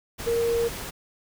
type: tone in noise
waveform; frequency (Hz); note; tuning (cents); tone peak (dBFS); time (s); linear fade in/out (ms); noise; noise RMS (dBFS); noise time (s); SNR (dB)
sine; 466.2; A#4; 0; -21; 0.26-0.69; 20; pink; -35; 0.18-0.91; +11
effects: none